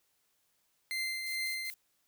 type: tone with tremolo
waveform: 30% pulse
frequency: 2082 Hz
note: C7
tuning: 9 cents flat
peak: -29 dBFS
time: 0.91-1.7 s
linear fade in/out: 0 ms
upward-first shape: triangle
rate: 2.4 Hz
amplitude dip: 45%
type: noise bursts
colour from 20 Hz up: violet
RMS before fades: -47 dBFS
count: 3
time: 1.26-1.742 s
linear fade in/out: 5 ms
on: 96 ms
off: 97 ms
effects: white hiss -75 dBFS RMS until 2.07 s